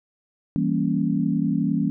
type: chord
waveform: sine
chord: E diminished seventh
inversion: none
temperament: equal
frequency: 164.81 / 196 / 233.1 / 277.2 Hz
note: E3 / G3 / Bb3 / Db4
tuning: 0 / 0 / 0 / 0 cents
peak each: -25 dBFS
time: 0.56-1.9 s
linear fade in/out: 0 ms
effects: none